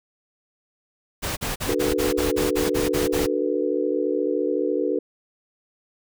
pink noise bursts, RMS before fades -27 dBFS, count 11, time 1.22-3.27 s, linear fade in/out 20 ms, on 150 ms, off 40 ms
sine chord, B minor seventh, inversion first, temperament just, 296.3 / 370.4 / 444.5 / 493.9 Hz, D4 / F#4 / A4 / B4, +15 / +2 / +18 / 0 cents, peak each -26 dBFS, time 1.68-4.99 s, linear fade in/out 5 ms
effects none

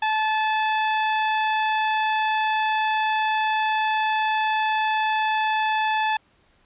sawtooth tone, 868 Hz, A5, 24 cents flat, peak -16 dBFS, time 0.02-6.17 s, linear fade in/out 5 ms, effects pink hiss -61 dBFS RMS until 6.65 s + resampled to 8000 Hz

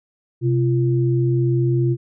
sine tone pair together, 128.74 / 343.7 Hz, C3 / F4, -28 / -28 cents, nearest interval octave + perfect fourth, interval 1700 cents, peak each -16 / -21 dBFS, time 0.41-1.97 s, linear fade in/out 50 ms, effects none

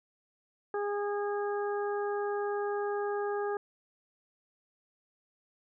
harmonic tone, 409.4 Hz, G#4, 25 cents flat, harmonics 1 / 2 / 3 / 4, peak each -31 / -37 / -41 / -43 dBFS, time 0.74-3.57 s, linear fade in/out 2 ms, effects none

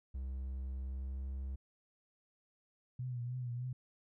triangle tone with pitch glide, 65.5 to 66.61 Hz, C2 to C2, +2 to +32 cents, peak -36 dBFS, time 0.14-1.56 s, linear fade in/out 10 ms, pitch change +30 cents, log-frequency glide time 0.87-1.25 s
sine tone with vibrato, 123.47 Hz, B2, in tune, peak -37 dBFS, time 2.99-3.73 s, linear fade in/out 5 ms, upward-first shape triangle, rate 3.3 Hz, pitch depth 65 cents each way
effects none

